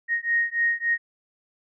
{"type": "beating tone pair", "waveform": "sine", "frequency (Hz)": [1864.7, 1868.2], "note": ["A#6", "A#6"], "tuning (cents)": [0, 3], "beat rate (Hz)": 3.5, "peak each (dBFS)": -24, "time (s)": [0.08, 0.98], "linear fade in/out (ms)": 50, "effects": []}